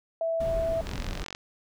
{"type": "tone", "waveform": "sine", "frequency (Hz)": 658, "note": "E5", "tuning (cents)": -3, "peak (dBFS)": -25, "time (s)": [0.21, 0.81], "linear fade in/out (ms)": 2}
{"type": "noise", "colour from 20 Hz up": "brown", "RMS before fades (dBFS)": -34, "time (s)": [0.4, 1.24], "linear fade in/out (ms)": 5}
{"type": "click train", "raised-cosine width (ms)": 0.2, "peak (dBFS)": -19, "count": 23, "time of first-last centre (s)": [0.87, 1.349], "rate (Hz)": 45.9}
{"effects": []}